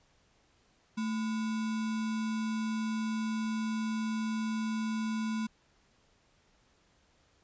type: tone with sample-and-hold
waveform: sine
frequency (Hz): 220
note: A3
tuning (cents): 0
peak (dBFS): -30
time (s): 0.97-5.47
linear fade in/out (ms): 10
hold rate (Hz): 1225
effects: pink hiss -68 dBFS RMS until 7.43 s + resampled to 16000 Hz